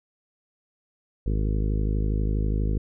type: harmonic tone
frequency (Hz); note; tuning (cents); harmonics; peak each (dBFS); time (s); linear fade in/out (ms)
52.3; G#1; +13; 1 / 2 / 3 / 4 / 5 / 6 / 7 / 8 / 9; -23 / -29 / -33 / -35 / -37 / -39 / -40 / -41 / -42; 1.26-2.78; 5
effects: none